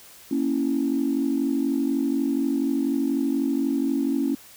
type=chord; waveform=sine; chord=A# diminished; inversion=none; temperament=equal; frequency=233.1 / 277.2 / 329.6 Hz; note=A#3 / C#4 / E4; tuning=0 / 0 / 0 cents; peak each=-27 / -22 / -27 dBFS; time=0.31-4.35 s; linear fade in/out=5 ms; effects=tanh soft clip ceiling -13 dBFS + white hiss -48 dBFS RMS until 4.56 s